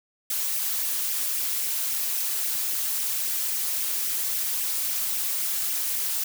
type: noise with flanger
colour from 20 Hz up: blue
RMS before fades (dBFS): -27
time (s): 0.3-6.24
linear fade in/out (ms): 5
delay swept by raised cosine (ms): 0.34 to 5.44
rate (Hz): 3.7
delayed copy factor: +0.6
effects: none